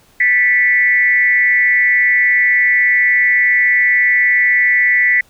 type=tone with frequency modulation; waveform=sine; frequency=1975.5 Hz; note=B6; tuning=in tune; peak=-9 dBFS; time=0.2-5.21 s; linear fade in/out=5 ms; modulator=212 Hz; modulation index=0.64; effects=pink hiss -51 dBFS RMS until 5.29 s